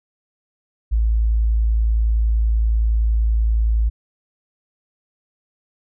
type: tone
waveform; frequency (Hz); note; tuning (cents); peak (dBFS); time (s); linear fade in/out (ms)
sine; 55.3; A1; +9; -14; 0.91-3.9; 20
effects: none